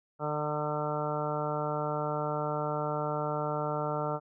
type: harmonic tone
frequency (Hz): 150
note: D3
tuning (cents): +37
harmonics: 1 / 2 / 3 / 4 / 5 / 6 / 7 / 8 / 9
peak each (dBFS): -36 / -41 / -37 / -35 / -39 / -38 / -46 / -40 / -39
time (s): 0.19-4.2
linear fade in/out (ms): 50
effects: none